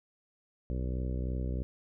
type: harmonic tone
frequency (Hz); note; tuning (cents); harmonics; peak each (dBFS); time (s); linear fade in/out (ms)
63.1; B1; +38; 1 / 2 / 3 / 4 / 5 / 6 / 7 / 8 / 9; -32 / -38 / -42 / -44 / -46 / -48 / -49 / -50 / -51; 0.7-1.63; 0
effects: none